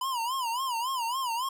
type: tone with vibrato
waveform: square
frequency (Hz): 990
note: B5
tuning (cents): +4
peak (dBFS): -29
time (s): 0.01-1.49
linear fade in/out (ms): 5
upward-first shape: sine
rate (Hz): 3.6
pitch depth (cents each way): 150
effects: none